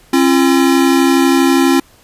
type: tone pair together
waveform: square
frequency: 269.5 / 341.7 Hz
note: C#4 / F4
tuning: -49 / -38 cents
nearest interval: major third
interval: 411 cents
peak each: -11 / -13 dBFS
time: 0.13-1.8 s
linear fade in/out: 5 ms
effects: pink hiss -47 dBFS RMS until 2.03 s + resampled to 32000 Hz